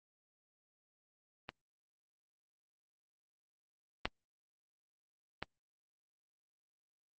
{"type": "clicks", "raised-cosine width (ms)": 0.3, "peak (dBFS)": [-26, -15, -21], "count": 3, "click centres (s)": [1.491, 4.055, 5.426], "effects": ["Opus 24 kbps"]}